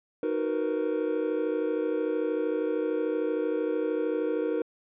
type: chord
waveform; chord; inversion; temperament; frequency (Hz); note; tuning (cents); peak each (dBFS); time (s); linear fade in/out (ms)
triangle; B major seventh; first; equal with one note detuned; 311.1 / 370 / 466.2 / 499.3; D#4 / F#4 / A#4 / B4; 0 / 0 / 0 / +19; -29 / -32 / -27 / -32; 0.23-4.62; 2
effects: resampled to 8000 Hz